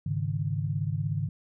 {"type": "chord", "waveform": "sine", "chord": "Ab suspended fourth", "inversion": "none", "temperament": "equal with one note detuned", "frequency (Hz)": [102.87, 138.59, 155.56], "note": ["Ab2", "Db3", "Eb3"], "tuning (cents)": [-16, 0, 0], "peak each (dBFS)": -31, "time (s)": [0.06, 1.29], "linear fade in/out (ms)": 5, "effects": []}